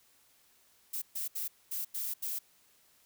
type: noise bursts at uneven times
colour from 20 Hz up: violet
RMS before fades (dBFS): -36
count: 6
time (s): 0.93-1.02 / 1.15-1.28 / 1.35-1.48 / 1.71-1.85 / 1.94-2.14 / 2.22-2.39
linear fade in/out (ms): 10
effects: white hiss -66 dBFS RMS until 3.05 s